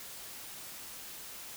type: silence
effects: white hiss -46 dBFS RMS until 1.56 s